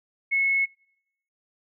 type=tone; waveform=sine; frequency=2189 Hz; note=C#7; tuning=22 cents flat; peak=-20 dBFS; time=0.31-0.66 s; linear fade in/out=20 ms; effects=noise-tail reverb RT60 0.8 s tail -26 dB re dry